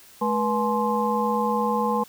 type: tone cluster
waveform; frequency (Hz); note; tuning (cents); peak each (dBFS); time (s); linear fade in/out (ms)
sine; 214.7 / 485.8 / 849 / 1050; A3 / B4 / G#5 / C6; -42 / -29 / +38 / +6; -26; 0.21-2.04; 10
effects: white hiss -50 dBFS RMS until 2.08 s